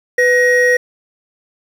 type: tone pair together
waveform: triangle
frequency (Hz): 496.5 / 1888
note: B4 / A#6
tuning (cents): +9 / +22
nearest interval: octave + major seventh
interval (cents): 2313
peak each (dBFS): -10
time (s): 0.18-0.77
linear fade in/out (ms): 5
effects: 7-bit